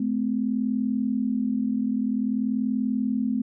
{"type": "tone pair together", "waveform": "sine", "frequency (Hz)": [215.2, 255.7], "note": ["A3", "C4"], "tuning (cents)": [-38, -40], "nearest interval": "minor third", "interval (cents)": 298, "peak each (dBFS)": -25, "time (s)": [0, 3.42], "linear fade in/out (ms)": 5, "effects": []}